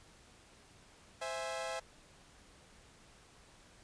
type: chord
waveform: sawtooth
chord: C augmented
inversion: none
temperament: equal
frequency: 523.3 / 659.3 / 830.6 Hz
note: C5 / E5 / G#5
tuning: 0 / 0 / 0 cents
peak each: -39 / -37 / -40 dBFS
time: 1.21-1.8 s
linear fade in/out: 10 ms
effects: pink hiss -61 dBFS RMS until 3.83 s + resampled to 22050 Hz